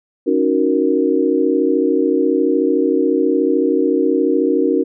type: chord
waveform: sine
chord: D# minor seventh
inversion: third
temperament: equal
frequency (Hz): 277.2 / 311.1 / 370 / 466.2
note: C#4 / D#4 / F#4 / A#4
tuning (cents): 0 / 0 / 0 / 0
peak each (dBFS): -18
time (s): 0.26-4.84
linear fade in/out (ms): 20
effects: none